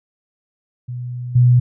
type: tone with level steps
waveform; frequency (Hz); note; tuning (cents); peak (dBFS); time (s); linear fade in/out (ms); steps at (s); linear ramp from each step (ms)
sine; 123.3; B2; -2; -24 / -8; 0.88-1.6; 10; 1.35; 10
effects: none